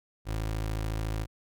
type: tone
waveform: 25% pulse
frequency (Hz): 53.9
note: A1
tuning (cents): -35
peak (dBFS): -26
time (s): 0.25-1.27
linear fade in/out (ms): 50
effects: none